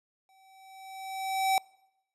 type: tone with exponential growth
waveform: square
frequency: 768 Hz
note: G5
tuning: 36 cents flat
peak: -22 dBFS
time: 0.29-1.58 s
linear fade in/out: 1 ms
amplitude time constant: 280 ms
effects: noise-tail reverb RT60 0.9 s tail -26 dB re dry + resampled to 32000 Hz